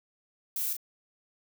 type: noise with echo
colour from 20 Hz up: violet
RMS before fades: -32 dBFS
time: 0.56-0.73 s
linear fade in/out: 2 ms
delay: 37 ms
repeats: 1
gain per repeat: -5 dB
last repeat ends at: 0.767 s
effects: none